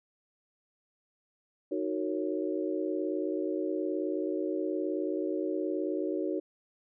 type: chord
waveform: sine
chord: D# minor seventh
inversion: none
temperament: equal with one note detuned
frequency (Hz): 311.1 / 370 / 458.7 / 554.4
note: D#4 / F#4 / A#4 / C#5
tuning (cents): 0 / 0 / -28 / 0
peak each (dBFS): -33 / -33 / -38 / -37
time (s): 1.71-6.4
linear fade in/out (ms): 10
effects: none